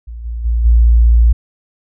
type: tone with level steps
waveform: sine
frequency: 57.7 Hz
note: A#1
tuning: 17 cents flat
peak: -25 / -19 / -11 / -5 dBFS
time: 0.07-1.33 s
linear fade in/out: 10 ms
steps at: 0.24 / 0.44 / 0.64 s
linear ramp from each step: 20 ms
effects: none